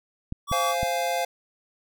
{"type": "clicks", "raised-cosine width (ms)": 5, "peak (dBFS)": -18, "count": 3, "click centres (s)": [0.324, 0.515, 0.831]}
{"type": "tone", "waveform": "square", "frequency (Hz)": 1142, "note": "D6", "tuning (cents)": -49, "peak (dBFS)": -26, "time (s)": [0.47, 0.75], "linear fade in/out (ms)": 50}
{"type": "chord", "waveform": "square", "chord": "F minor", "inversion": "second", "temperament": "equal with one note detuned", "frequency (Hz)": [523.3, 695.2, 830.6], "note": ["C5", "F5", "Ab5"], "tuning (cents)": [0, -8, 0], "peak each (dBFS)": [-30, -27, -32], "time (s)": [0.52, 1.25], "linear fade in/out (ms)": 5}
{"effects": []}